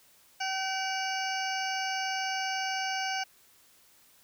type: harmonic tone with a mistuned harmonic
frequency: 766 Hz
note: G5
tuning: 40 cents flat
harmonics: 1 / 2 / 3 / 4 / 6 / 7 / 8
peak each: -33 / -36 / -38 / -39 / -41 / -41 / -42 dBFS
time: 0.4-3.24 s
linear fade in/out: 10 ms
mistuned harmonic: 4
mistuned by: -110 cents
effects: white hiss -61 dBFS RMS until 4.23 s